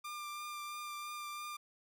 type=tone with vibrato; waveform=sawtooth; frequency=1193 Hz; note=D6; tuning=27 cents sharp; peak=-38 dBFS; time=0.04-1.57 s; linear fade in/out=10 ms; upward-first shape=triangle; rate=3 Hz; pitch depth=17 cents each way; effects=none